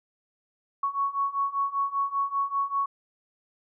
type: beating tone pair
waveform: sine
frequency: 1108.7 / 1113.8 Hz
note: C#6 / C#6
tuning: 0 / +8 cents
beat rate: 5.1 Hz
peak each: -29 / -27 dBFS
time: 0.83-2.86 s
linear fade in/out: 5 ms
effects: none